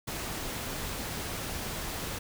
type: noise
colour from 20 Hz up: pink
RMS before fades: -36 dBFS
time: 0.07-2.19 s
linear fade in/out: 10 ms
effects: none